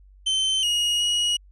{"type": "tone with pitch steps", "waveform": "40% pulse", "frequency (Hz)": [3087, 2880, 2901], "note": ["G7", "F#7", "F#7"], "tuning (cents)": [-27, -47, -35], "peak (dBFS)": -19, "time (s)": [0.26, 1.37], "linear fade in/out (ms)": 10, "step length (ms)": 370, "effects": ["added 48 Hz sine -48 dBFS peak until 1.51 s", "resampled to 24000 Hz"]}